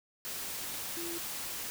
sine tone in noise, 339.9 Hz, F4, 47 cents flat, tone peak -39 dBFS, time 0.97-1.18 s, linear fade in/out 0 ms, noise white, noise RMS -39 dBFS, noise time 0.25-1.7 s, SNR -3 dB, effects none

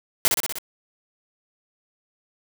white noise with echo, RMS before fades -17 dBFS, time 0.25-0.28 s, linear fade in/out 0 ms, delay 61 ms, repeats 5, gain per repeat -3 dB, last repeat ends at 0.585 s, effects none

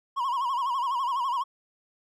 triangle tone with vibrato, 1023 Hz, C6, 39 cents flat, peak -23 dBFS, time 0.16-1.44 s, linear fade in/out 20 ms, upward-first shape sine, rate 12 Hz, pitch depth 140 cents each way, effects none

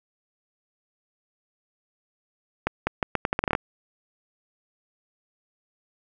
accelerating click train, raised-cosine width 0.5 ms, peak -7 dBFS, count 12, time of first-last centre 2.67-3.551 s, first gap 200 ms, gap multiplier 0.79, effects none

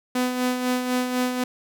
sawtooth tone with tremolo, 250.8 Hz, B3, 27 cents sharp, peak -16 dBFS, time 0.15-1.44 s, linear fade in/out 5 ms, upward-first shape sine, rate 4 Hz, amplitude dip 50%, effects none

